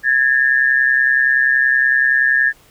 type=tone pair together; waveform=sine; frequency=1661.2 / 1791.8 Hz; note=G#6 / A6; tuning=0 / +31 cents; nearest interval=minor second; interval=131 cents; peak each=-14 / -14 dBFS; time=0.03-2.53 s; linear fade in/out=50 ms; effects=pink hiss -50 dBFS RMS until 2.7 s